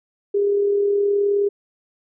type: tone with amplitude modulation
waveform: sine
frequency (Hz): 404.7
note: G#4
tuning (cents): -45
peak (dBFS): -14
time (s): 0.34-1.49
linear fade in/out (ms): 10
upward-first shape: sine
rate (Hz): 39.2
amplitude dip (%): 35
effects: none